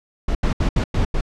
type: noise bursts at uneven times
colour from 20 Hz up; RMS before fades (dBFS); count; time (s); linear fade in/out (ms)
brown; -18; 6; 0.28-0.35 / 0.43-0.53 / 0.6-0.69 / 0.76-0.84 / 0.94-1.05 / 1.14-1.21; 5
effects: low-pass 6000 Hz 12 dB/octave